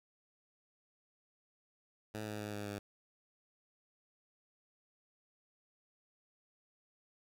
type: tone with pitch steps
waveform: 10% pulse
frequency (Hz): 107.5 / 106.08 / 104.68 / 103.3 / 101.94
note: A2 / G#2 / G#2 / G#2 / G#2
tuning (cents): -40 / +37 / +14 / -9 / -32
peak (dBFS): -32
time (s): 2.14-2.79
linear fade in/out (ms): 10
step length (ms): 130
effects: none